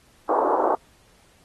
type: band-pass noise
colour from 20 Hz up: white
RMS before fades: -21 dBFS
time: 0.29-0.75 s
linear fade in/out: 2 ms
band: 310 to 1100 Hz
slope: 48 dB/octave
effects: pink hiss -58 dBFS RMS until 1.44 s + AAC 32 kbps